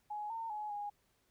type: tone with pitch steps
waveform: sine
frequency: 838 / 908 / 844 / 823 Hz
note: G#5 / A#5 / G#5 / G#5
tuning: +15 / -46 / +28 / -16 cents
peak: -38 dBFS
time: 0.1-0.9 s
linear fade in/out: 10 ms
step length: 200 ms
effects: pink hiss -75 dBFS RMS until 1.3 s